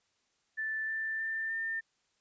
sine tone with pitch steps, 1760 / 1773.3 / 1786.6 / 1800.1 Hz, A6 / A6 / A6 / A6, 0 / +13 / +26 / +39 cents, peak -32 dBFS, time 0.57-1.81 s, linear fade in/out 20 ms, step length 310 ms, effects white hiss -75 dBFS RMS until 2.2 s + resampled to 16000 Hz

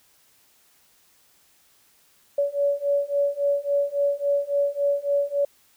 sine beating tone pair, 566 / 569.6 Hz, C#5 / C#5, +36 / +47 cents, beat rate 3.6 Hz, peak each -24 / -23 dBFS, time 2.38-5.45 s, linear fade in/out 5 ms, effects white hiss -60 dBFS RMS until 5.76 s

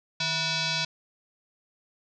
sine tone with frequency modulation, 659.3 Hz, E5, in tune, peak -25 dBFS, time 0.2-0.85 s, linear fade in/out 5 ms, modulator 815 Hz, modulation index 6, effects none

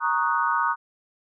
sine chord, D# minor seventh, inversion second, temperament equal, 932.3 / 1108.7 / 1244.5 / 1480 Hz, A#5 / C#6 / D#6 / F#6, 0 / 0 / 0 / 0 cents, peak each -25 / -27 / -25 / -27 dBFS, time 0-0.76 s, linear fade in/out 50 ms, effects none

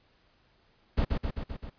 brown noise with echo, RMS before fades -25 dBFS, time 0.97-1.05 s, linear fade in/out 10 ms, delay 130 ms, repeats 5, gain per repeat -3 dB, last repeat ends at 1.7 s, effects pink hiss -66 dBFS RMS until 1.78 s + resampled to 11025 Hz

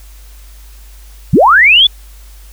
sine linear sweep, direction up, 95.2 to 3520 Hz, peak -3 dBFS, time 1.33-1.87 s, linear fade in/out 5 ms, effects added 50 Hz sine -33 dBFS peak until 2.52 s + white hiss -44 dBFS RMS until 2.52 s

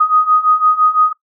sine beating tone pair, 1244.5 / 1250.4 Hz, D#6 / D#6, 0 / +8 cents, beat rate 5.9 Hz, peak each -14 / -11 dBFS, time 0-1.13 s, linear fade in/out 10 ms, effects noise-tail reverb RT60 0.1 s tail -20 dB re dry

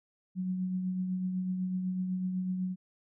sine tone with tremolo, 184.5 Hz, F#3, 5 cents flat, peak -28 dBFS, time 0.35-2.76 s, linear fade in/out 50 ms, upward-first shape triangle, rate 8 Hz, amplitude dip 40%, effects none

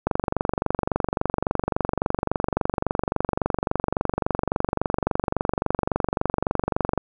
click train, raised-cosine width 1 ms, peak -7 dBFS, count 164, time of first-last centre 0.07-6.977 s, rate 23.6 Hz, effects none

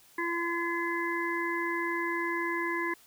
harmonic tone, 340.5 Hz, F4, 44 cents flat, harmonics 1 / 3 / 5 / 6, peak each -33 / -34 / -35 / -35 dBFS, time 0.18-2.94 s, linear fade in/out 5 ms, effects white hiss -59 dBFS RMS until 3.06 s

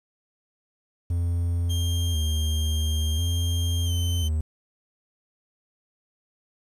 triangle tone with vibrato, 82 Hz, E2, 9 cents flat, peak -20 dBFS, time 1.1-4.41 s, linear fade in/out 5 ms, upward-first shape square, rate 0.48 Hz, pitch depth 84 cents each way
sawtooth tone with pitch glide, 3200 to 3075 Hz, G7 to G7, +35 to -34 cents, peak -29 dBFS, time 1.69-4.29 s, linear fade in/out 20 ms, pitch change -69 cents, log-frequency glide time 3.85-3.92 s
effects resampled to 32000 Hz + 9-bit

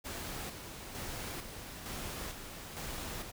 pink noise with tremolo, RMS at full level -41 dBFS, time 0.04-3.32 s, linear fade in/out 20 ms, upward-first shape square, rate 1.1 Hz, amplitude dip 45%, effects none

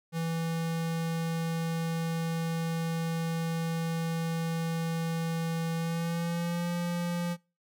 square tone with pitch glide, 164.81 to 173.4 Hz, E3 to F3, 0 to -12 cents, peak -30 dBFS, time 0.12-7.37 s, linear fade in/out 50 ms, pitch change +88 cents, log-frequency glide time 5.76-6.71 s, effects noise-tail reverb RT60 0.3 s tail -24 dB re dry

